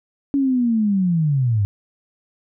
sine linear sweep, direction down, 282.9 to 96.9 Hz, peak -15 dBFS, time 0.34-1.65 s, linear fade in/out 0 ms, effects none

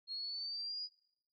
sine exponential sweep, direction up, 4254 to 4939 Hz, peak -39 dBFS, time 0.07-0.89 s, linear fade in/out 50 ms, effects noise-tail reverb RT60 0.7 s tail -22 dB re dry

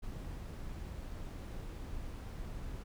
brown noise, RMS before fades -43 dBFS, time 0.02-2.84 s, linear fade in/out 20 ms, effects none

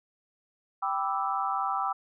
sine chord, E minor seventh, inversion first, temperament equal, 784 / 987.8 / 1174.7 / 1318.5 Hz, G5 / B5 / D6 / E6, 0 / 0 / 0 / 0 cents, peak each -31 / -34 / -32 / -32 dBFS, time 0.82-1.93 s, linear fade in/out 10 ms, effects none

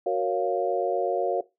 sine chord, Gb major seventh, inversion none, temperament equal, 370 / 466.2 / 554.4 / 698.5 Hz, Gb4 / Bb4 / Db5 / F5, 0 / 0 / 0 / 0 cents, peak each -28 dBFS, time 0.06-1.41 s, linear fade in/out 5 ms, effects noise-tail reverb RT60 0.2 s tail -18 dB re dry

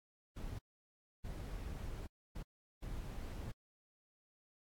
brown noise bursts at uneven times, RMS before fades -44 dBFS, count 4, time 0.36-0.59 / 1.24-2.07 / 2.35-2.43 / 2.82-3.52 s, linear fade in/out 10 ms, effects AAC 64 kbps

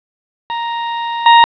40% pulse tone with level steps, 934 Hz, A#5, 3 cents sharp, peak -17 / -3 dBFS, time 0.5-1.44 s, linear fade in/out 0 ms, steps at 1.26 s, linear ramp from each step 2 ms, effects resampled to 11025 Hz + 7-bit

